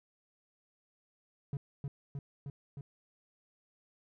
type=tone with echo; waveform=triangle; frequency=140 Hz; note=C#3; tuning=18 cents sharp; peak=-31 dBFS; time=1.53-1.57 s; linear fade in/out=2 ms; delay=310 ms; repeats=4; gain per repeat=-2 dB; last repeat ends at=2.81 s; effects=none